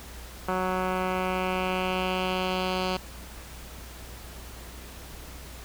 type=tone with low-pass filter sweep; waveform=10% pulse; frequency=185 Hz; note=F#3; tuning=in tune; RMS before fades=-28 dBFS; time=0.48-2.97 s; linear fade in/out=5 ms; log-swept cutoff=1600 to 4100 Hz; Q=2.2; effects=added 60 Hz sine -43 dBFS peak until 5.64 s + pink hiss -45 dBFS RMS until 5.64 s